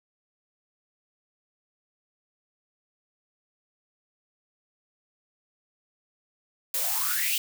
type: noise with high-pass filter sweep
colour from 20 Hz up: blue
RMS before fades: -27 dBFS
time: 6.74-7.38 s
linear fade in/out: 2 ms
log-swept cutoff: 460 to 3100 Hz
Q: 8.9
effects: none